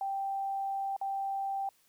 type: tone with dropouts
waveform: sine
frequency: 784 Hz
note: G5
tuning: in tune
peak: -31 dBFS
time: 0.01-1.69 s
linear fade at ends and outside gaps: 2 ms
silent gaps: 0.965-1.013 s
effects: white hiss -68 dBFS RMS until 1.88 s